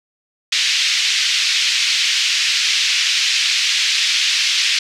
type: band-pass noise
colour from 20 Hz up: pink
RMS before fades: -17 dBFS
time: 0.52-4.79 s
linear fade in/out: 5 ms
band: 2300 to 5700 Hz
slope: 24 dB/octave
effects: none

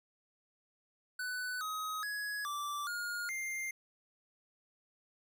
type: tone with pitch steps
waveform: square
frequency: 1495 / 1264 / 1675 / 1168 / 1427 / 2104 Hz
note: F#6 / D#6 / G#6 / D6 / F6 / C7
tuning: +17 / +27 / +14 / -10 / +37 / +9 cents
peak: -37 dBFS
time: 1.19-3.71 s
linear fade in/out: 5 ms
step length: 420 ms
effects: none

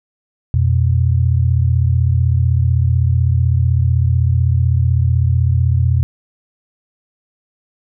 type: tone pair together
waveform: sine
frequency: 86.32 / 122.2 Hz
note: F2 / B2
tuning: -20 / -18 cents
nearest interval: tritone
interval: 602 cents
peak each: -13 / -14 dBFS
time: 0.54-6.03 s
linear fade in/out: 0 ms
effects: none

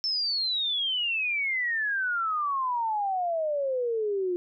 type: exponential sweep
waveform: sine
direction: down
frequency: 5360 to 349.2 Hz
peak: -25 dBFS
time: 0.04-4.36 s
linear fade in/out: 0 ms
effects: none

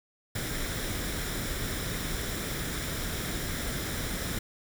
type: noise with comb filter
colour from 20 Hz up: pink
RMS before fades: -33 dBFS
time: 0.35-4.39 s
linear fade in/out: 5 ms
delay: 0.55 ms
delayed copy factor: +0.5
effects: none

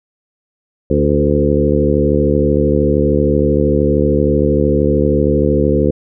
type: harmonic tone with a mistuned harmonic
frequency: 73 Hz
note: D2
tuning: 10 cents flat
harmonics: 1 / 2 / 3 / 4 / 5 / 6 / 7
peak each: -18 / -18 / -18 / -18 / -18 / -18 / -18 dBFS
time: 0.9-5.91 s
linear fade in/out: 5 ms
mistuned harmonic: 6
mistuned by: +19 cents
effects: none

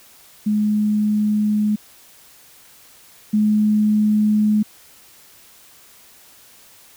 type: tone pair in turn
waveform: sine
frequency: 210.8 / 212 Hz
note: G#3 / G#3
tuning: +26 / +36 cents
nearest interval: unison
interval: 10 cents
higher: second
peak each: -15 / -13 dBFS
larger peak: second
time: 0.46-1.76 / 3.33-4.63 s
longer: neither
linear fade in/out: 10 ms
effects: white hiss -48 dBFS RMS until 6.96 s

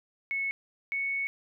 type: tone pair in turn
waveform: sine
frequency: 2200 / 2215 Hz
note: C#7 / C#7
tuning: -14 / -2 cents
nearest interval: unison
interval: 12 cents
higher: second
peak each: -28 dBFS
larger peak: neither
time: 0.31-0.51 / 0.92-1.27 s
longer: second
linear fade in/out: 0 ms
effects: none

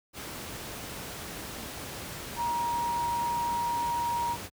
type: tone in noise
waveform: sine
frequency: 946 Hz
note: A#5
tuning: 25 cents sharp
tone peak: -27 dBFS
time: 2.36-4.37 s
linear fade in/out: 50 ms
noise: pink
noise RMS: -39 dBFS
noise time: 0.13-4.5 s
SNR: +9 dB
effects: high-pass 60 Hz 12 dB/octave

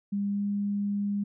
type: tone with pitch glide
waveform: sine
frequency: 201.3 to 202.8 Hz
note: G3 to G#3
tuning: +46 to -41 cents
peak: -26 dBFS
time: 0.12-1.24 s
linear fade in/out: 10 ms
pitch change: +13 cents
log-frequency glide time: 0.3-0.42 s
effects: none

